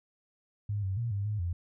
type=tone with pitch steps; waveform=sine; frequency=103.2 / 95.6 / 117.4 / 100.1 / 105.7 / 86.8 Hz; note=G#2 / G2 / A#2 / G2 / G#2 / F2; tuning=-10 / -43 / +13 / +37 / +31 / -10 cents; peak=-29 dBFS; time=0.69-1.53 s; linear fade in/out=5 ms; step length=140 ms; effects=none